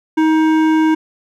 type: tone with hard clipping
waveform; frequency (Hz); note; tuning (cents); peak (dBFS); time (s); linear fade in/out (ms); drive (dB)
sine; 315.6; D#4; +25; -12; 0.17-0.95; 10; 13
effects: none